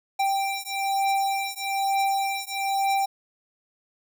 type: beating tone pair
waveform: square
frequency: 784 / 785.1 Hz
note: G5 / G5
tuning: 0 / +2 cents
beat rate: 1.1 Hz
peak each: -27 dBFS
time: 0.19-3.06 s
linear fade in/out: 10 ms
effects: none